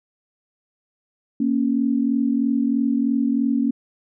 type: tone pair together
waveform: sine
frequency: 234.1 / 277.2 Hz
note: A#3 / C#4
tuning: +8 / 0 cents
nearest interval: minor third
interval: 292 cents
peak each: -20 dBFS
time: 1.4-3.71 s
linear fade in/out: 5 ms
effects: none